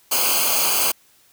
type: noise with comb filter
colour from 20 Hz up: white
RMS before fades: -19 dBFS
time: 0.11-0.92 s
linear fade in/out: 10 ms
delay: 0.54 ms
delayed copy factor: -0.85
effects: white hiss -56 dBFS RMS until 1.32 s